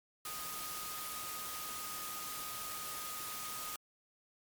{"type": "tone in noise", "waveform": "sine", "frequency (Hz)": 1244.5, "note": "D#6", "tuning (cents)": 0, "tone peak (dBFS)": -46, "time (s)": [0.25, 3.76], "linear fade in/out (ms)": 2, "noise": "white", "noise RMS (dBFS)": -43, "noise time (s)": [0.25, 3.76], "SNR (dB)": -6, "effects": ["MP3 96 kbps"]}